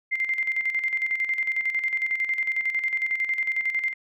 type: tone with tremolo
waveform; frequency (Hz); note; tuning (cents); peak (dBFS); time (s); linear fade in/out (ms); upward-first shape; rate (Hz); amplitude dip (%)
sine; 2093; C7; 0; -21; 0.11-3.94; 20; square; 11; 60
effects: none